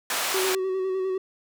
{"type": "band-pass noise", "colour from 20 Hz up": "pink", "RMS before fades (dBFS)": -27, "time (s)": [0.1, 0.55], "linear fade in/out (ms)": 2, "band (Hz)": [750, 16000], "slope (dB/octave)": 12}
{"type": "tone with vibrato", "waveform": "triangle", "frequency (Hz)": 377.5, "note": "F#4", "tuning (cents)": 35, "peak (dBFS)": -22, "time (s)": [0.34, 1.18], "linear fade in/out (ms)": 5, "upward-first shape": "square", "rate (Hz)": 9.9, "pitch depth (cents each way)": 23}
{"effects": []}